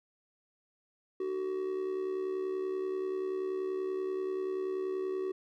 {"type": "tone with amplitude modulation", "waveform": "triangle", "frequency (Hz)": 376.6, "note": "F#4", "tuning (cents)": 31, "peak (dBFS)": -27, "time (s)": [1.2, 5.32], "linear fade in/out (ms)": 5, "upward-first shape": "sine", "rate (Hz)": 70.4, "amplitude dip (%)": 60, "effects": []}